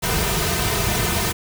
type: noise with comb filter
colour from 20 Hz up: pink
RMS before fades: -21 dBFS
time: 0.02-1.33 s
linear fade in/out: 20 ms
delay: 3.6 ms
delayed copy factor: -0.95
effects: none